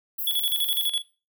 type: high-pass noise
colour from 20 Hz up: pink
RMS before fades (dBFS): -30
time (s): 0.18-0.89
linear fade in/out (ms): 10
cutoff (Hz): 12000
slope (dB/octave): 96
type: tone with tremolo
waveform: square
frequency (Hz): 3384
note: G#7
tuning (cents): +32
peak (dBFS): -22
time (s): 0.27-1.02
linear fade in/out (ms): 2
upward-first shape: square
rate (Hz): 12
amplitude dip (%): 70
effects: noise-tail reverb RT60 0.3 s tail -17 dB re dry